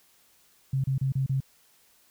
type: tone bursts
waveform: sine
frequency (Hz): 134.1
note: C3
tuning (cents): +43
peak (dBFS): -23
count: 5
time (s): 0.73-1.404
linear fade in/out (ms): 5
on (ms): 110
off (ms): 31
effects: white hiss -62 dBFS RMS until 2.1 s